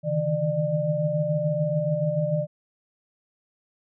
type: tone cluster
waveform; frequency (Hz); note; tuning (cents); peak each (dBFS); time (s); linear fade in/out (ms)
sine; 139.9 / 152.5 / 159.4 / 598; C#3 / D#3 / D#3 / D5; +16 / -34 / +42 / +31; -31 / -31 / -26 / -25; 0.03-2.47; 50
effects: none